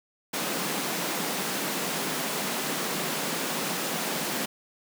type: high-pass noise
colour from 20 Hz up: pink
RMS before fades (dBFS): -30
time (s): 0.33-4.46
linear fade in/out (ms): 10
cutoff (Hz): 160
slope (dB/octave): 48
effects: none